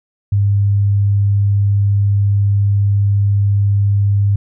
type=tone; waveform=sine; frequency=100.8 Hz; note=G2; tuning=49 cents sharp; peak=-10 dBFS; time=0.32-4.36 s; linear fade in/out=5 ms; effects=none